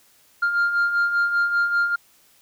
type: beating tone pair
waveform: sine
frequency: 1396.9 / 1402 Hz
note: F6 / F6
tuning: 0 / +6 cents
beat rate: 5.1 Hz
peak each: -24 / -17 dBFS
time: 0.42-1.96 s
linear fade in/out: 10 ms
effects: tanh soft clip ceiling -15 dBFS + white hiss -57 dBFS RMS until 2.41 s